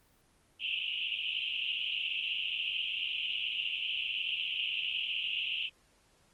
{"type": "band-pass noise", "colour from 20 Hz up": "white", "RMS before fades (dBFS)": -35, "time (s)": [0.59, 5.7], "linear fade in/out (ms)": 50, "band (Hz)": [2600, 3100], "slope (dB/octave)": 96, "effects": ["pink hiss -67 dBFS RMS until 6.33 s", "Opus 24 kbps"]}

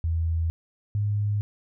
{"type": "tone pair in turn", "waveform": "sine", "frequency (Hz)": [82.2, 103.57], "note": ["E2", "G#2"], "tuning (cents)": [-4, -4], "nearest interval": "major third", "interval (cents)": 400, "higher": "second", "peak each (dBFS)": -22, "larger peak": "neither", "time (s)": [[0.04, 0.5], [0.95, 1.41]], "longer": "neither", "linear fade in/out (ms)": 0, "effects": []}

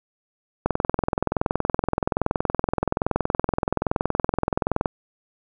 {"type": "click train", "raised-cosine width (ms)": 1, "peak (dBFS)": -6, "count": 90, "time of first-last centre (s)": [0.66, 4.858], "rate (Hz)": 21.2, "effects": []}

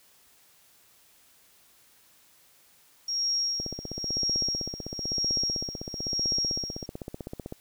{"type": "tone with tremolo", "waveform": "sine", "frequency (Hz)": 5588, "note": "F8", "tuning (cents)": 0, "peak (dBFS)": -24, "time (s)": [3.08, 6.86], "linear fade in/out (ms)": 5, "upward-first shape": "sine", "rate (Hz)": 1, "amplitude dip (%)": 85}
{"type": "click train", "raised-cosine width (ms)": 2, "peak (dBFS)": -22, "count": 63, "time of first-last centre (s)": [3.6, 7.524], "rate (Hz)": 15.8}
{"effects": ["white hiss -60 dBFS RMS until 7.6 s"]}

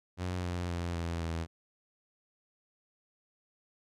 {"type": "tone with pitch steps", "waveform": "sawtooth", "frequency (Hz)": [90.3, 88.29, 86.32, 84.4, 82.52], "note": ["F#2", "F2", "F2", "E2", "E2"], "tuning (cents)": [-42, 19, -20, 41, 2], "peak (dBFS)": -29, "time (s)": [0.17, 1.47], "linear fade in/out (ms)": 50, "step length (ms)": 260, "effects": ["low-pass 8000 Hz 12 dB/octave"]}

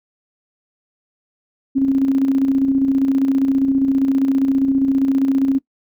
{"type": "tone with tremolo", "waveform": "sine", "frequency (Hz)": 270.5, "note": "C#4", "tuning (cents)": -42, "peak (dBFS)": -11, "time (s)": [1.75, 5.59], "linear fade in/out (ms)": 20, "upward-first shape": "square", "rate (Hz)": 15, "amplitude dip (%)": 40, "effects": ["noise-tail reverb RT60 0.1 s tail -19 dB re dry"]}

